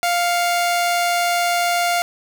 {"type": "tone pair together", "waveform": "sawtooth", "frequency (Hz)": [698.5, 2218], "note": ["F5", "C#7"], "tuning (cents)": [0, 0], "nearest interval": "octave + minor sixth", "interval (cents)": 2000, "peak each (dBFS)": [-13, -25], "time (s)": [0.03, 2.02], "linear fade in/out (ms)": 0, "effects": []}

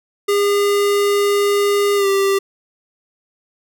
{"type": "tone with pitch glide", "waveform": "square", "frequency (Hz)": [405.9, 392.8], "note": ["G#4", "G4"], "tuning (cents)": [-40, 4], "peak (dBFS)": -14, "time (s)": [0.28, 2.39], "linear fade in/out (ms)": 10, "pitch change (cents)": -56, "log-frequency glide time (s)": [1.96, 2.07], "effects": []}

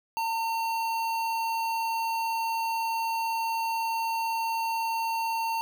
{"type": "tone with notch filter", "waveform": "square", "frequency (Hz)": 909, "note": "A#5", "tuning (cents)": -44, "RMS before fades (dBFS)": -29, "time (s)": [0.17, 5.61], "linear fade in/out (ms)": 0, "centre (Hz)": 7600, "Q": 1.5, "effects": []}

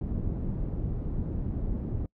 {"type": "low-pass noise", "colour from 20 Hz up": "pink", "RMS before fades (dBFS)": -31, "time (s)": [0.01, 2.06], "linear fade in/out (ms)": 2, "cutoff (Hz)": 250, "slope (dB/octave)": 12, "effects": ["noise-tail reverb RT60 0.1 s tail -25 dB re dry"]}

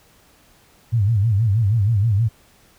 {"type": "tone with vibrato", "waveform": "sine", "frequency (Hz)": 106.8, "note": "G#2", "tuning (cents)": 49, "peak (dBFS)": -14, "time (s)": [0.92, 2.29], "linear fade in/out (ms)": 20, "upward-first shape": "sine", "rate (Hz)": 6.3, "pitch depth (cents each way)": 180, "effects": ["pink hiss -54 dBFS RMS until 2.78 s"]}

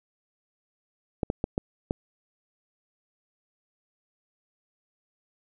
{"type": "clicks", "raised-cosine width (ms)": 2, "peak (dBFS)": -12, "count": 5, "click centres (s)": [1.232, 1.301, 1.441, 1.579, 1.909], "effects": []}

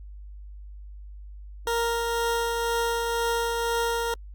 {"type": "tone with tremolo", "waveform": "20% pulse", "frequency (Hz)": 466.2, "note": "A#4", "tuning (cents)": 0, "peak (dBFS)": -18, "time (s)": [1.67, 4.14], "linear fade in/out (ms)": 2, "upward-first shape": "triangle", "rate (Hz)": 2, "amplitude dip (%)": 30, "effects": ["added 50 Hz sine -39 dBFS peak until 4.34 s", "Opus 48 kbps"]}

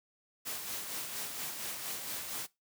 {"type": "noise with tremolo", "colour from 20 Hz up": "white", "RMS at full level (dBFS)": -38, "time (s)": [0.45, 2.47], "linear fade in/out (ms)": 20, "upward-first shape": "sine", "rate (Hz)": 4.3, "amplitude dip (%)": 40, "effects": ["noise-tail reverb RT60 0.2 s tail -20 dB re dry", "high-pass 100 Hz 12 dB/octave"]}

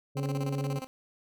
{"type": "harmonic tone", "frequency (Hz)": 140, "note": "C#3", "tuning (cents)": 18, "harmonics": [1, 2, 3, 4], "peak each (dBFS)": [-30, -38, -39, -44], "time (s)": [0.15, 0.8], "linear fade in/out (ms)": 20}
{"type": "tone with tremolo", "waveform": "15% pulse", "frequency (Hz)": 261.6, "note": "C4", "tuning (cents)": 0, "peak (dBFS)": -29, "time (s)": [0.17, 0.87], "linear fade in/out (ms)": 0, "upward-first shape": "square", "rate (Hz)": 17, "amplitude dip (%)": 80}
{"effects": []}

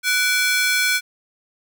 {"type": "ring-modulated tone", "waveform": "sawtooth", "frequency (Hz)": 1900, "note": "A#6", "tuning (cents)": 33, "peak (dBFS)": -10, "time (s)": [0.03, 1.01], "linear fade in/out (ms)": 50, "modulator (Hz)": 416, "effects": []}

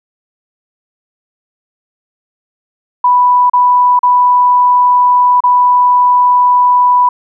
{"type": "tone with dropouts", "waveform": "sine", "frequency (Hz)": 987.8, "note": "B5", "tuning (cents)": 0, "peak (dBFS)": -5, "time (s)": [3.04, 7.09], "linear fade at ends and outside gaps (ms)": 5, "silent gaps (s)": [[3.498, 3.534], [3.992, 4.031], [5.405, 5.437]], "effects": []}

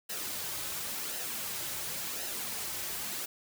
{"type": "noise with flanger", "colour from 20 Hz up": "white", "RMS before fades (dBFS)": -37, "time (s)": [0.09, 3.26], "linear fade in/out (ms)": 10, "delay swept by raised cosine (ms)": [0.86, 4.36], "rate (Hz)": 0.93, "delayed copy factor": -0.5, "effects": []}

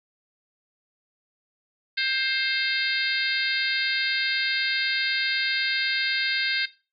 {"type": "harmonic tone", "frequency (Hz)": 528, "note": "C5", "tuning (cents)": 16, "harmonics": [3, 4, 5, 6, 7, 8, 9], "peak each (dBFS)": [-29, -29, -33, -34, -30, -30, -32], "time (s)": [1.97, 6.66], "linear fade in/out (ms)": 10, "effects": ["noise-tail reverb RT60 0.3 s tail -17 dB re dry"]}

